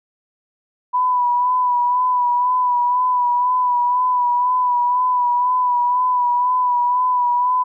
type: tone with vibrato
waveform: sine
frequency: 987.8 Hz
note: B5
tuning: in tune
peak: -14 dBFS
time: 0.93-7.64 s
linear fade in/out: 20 ms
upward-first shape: sine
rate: 2 Hz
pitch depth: 33 cents each way
effects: none